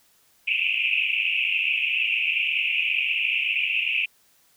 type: band-pass noise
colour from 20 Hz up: pink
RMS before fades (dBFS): -24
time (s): 0.47-4.06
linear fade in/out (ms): 10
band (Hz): 2400 to 2800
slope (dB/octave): 96
effects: white hiss -61 dBFS RMS until 4.56 s

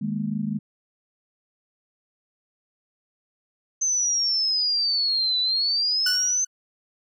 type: chord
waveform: sine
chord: D# suspended fourth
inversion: none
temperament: equal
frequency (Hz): 155.56 / 207.7 / 233.1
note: D#3 / G#3 / A#3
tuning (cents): 0 / 0 / 0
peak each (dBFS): -31 / -26 / -31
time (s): 0.01-0.59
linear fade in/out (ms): 10
type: exponential two-way sweep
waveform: sine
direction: down then up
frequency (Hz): 6250 to 3951 to 6250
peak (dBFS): -20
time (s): 3.81-6.45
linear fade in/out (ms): 10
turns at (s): 5.4
type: tone with exponential decay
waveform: sawtooth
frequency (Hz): 1480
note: F#6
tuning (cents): 0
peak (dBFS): -18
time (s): 6.06-6.47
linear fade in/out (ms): 5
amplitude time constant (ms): 88
effects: none

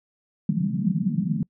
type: band-pass noise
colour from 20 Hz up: pink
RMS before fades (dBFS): -24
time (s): 0.49-1.43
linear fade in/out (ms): 2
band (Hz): 160 to 210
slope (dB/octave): 48
effects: noise-tail reverb RT60 0.1 s tail -26 dB re dry

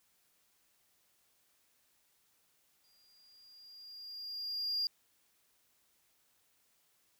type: tone with exponential growth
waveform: triangle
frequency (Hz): 4810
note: D8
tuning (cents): +41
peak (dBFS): -28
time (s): 2.84-4.87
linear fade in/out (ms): 1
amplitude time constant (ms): 440
effects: tanh soft clip ceiling -26 dBFS + white hiss -73 dBFS RMS until 7.19 s

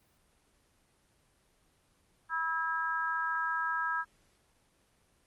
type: harmonic tone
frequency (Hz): 325.3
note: E4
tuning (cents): -23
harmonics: 3 / 4 / 5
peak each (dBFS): -36 / -34 / -33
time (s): 2.29-4.05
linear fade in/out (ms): 50
effects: pink hiss -69 dBFS RMS until 5.26 s + Opus 24 kbps

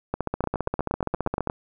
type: two click trains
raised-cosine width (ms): 1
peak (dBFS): -11 / -11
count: 10 / 21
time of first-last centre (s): 0.44-1.499 / 0.14-1.473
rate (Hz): 8.5 / 15
effects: none

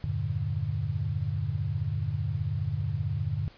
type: chord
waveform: sine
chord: E half-diminished seventh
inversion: none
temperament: equal with one note detuned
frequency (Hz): 82.84 / 98 / 116.54 / 146.83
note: E2 / G2 / Bb2 / D3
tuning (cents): +9 / 0 / 0 / 0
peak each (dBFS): -37 / -31 / -33 / -32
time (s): 0.04-3.48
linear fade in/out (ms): 0
effects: pink hiss -55 dBFS RMS until 3.57 s + resampled to 11025 Hz

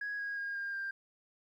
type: tone with pitch steps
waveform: sine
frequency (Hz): 1661.2 / 1643.1 / 1625.1 / 1607.4 / 1589.9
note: G#6 / G#6 / G#6 / G6 / G6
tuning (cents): 0 / -19 / -38 / +43 / +24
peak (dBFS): -34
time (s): 0.01-0.91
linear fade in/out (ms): 5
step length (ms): 180
effects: tanh soft clip ceiling -32 dBFS + 12-bit

